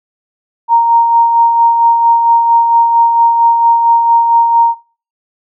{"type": "tone with tremolo", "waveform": "sine", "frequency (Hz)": 930, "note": "A#5", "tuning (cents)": -4, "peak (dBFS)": -4, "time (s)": [0.68, 4.75], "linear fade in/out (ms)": 50, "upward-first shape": "sine", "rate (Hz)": 4.4, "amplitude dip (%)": 40, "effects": ["noise-tail reverb RT60 0.4 s tail -20 dB re dry"]}